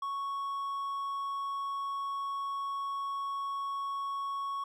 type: tone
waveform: triangle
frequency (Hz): 1108.7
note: C#6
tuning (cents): 0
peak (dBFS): -31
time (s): 0.02-4.64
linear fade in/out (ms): 5
effects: none